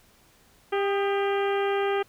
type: harmonic tone with a mistuned harmonic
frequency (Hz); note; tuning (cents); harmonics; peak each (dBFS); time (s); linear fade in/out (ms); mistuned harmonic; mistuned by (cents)
397.6; G4; +25; 1 / 2 / 3 / 4 / 5 / 6 / 7 / 8; -24 / -30 / -34 / -36 / -38 / -40 / -41 / -42; 0.72-2.03; 10; 3; +57
effects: pink hiss -59 dBFS RMS until 2.08 s